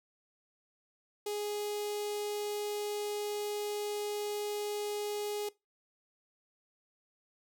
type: tone with notch filter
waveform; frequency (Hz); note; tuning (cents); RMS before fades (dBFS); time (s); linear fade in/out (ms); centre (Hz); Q
sawtooth; 415.3; G#4; 0; -36; 1.26-5.49; 5; 1500; 0.67
effects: noise-tail reverb RT60 0.2 s tail -20 dB re dry